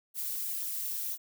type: noise with flanger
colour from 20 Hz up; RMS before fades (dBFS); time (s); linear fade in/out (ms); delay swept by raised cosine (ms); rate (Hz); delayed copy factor
violet; -35; 0.14-1.18; 50; 0.39 to 4.69; 2; -0.55
effects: none